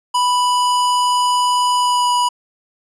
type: tone with pitch glide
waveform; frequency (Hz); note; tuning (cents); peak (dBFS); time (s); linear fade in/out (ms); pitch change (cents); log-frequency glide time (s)
square; 987.8 to 979.3; B5 to B5; 0 to -15; -14; 0.14-2.29; 10; -15; 1.77-2.13
effects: resampled to 24000 Hz